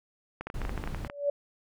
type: clicks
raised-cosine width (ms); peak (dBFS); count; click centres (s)
0.5; -21; 12; 0.41 / 0.47 / 0.501 / 0.617 / 0.651 / 0.694 / 0.777 / 0.839 / 0.875 / 0.947 / 1.048 / 1.099
type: noise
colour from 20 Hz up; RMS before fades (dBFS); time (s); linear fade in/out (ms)
brown; -35; 0.54-1.08; 5
type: tone with exponential growth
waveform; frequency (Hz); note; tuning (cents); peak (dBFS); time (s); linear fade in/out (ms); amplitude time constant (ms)
sine; 573; D5; -43; -21; 1.03-1.3; 5; 57
effects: none